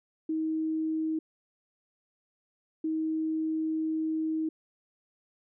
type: tone pair in turn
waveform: sine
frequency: 316.7 / 316.7 Hz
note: D#4 / D#4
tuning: +31 / +31 cents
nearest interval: unison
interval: 0 cents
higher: neither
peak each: -27 / -27 dBFS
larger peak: neither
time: 0.29-1.19 / 2.84-4.49 s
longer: second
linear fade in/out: 5 ms
effects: none